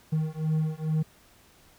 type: beating tone pair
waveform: triangle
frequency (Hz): 155.56 / 157.86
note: D#3 / D#3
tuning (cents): 0 / +25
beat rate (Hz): 2.3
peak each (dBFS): -26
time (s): 0.12-1.03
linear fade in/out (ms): 10
effects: pink hiss -58 dBFS RMS until 1.78 s